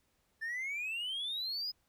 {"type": "exponential sweep", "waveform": "triangle", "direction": "up", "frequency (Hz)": [1760, 5080], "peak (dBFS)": -33, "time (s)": [0.41, 1.72], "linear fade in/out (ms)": 20, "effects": ["tanh soft clip ceiling -30 dBFS", "pink hiss -75 dBFS RMS until 1.88 s"]}